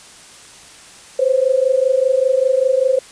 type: tone pair together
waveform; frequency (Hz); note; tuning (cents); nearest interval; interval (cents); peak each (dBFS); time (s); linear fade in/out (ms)
sine; 510 / 535.1; C5 / C5; -44 / +39; minor second; 83; -15; 1.19-2.99; 5
effects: white hiss -41 dBFS RMS until 3.11 s + resampled to 22050 Hz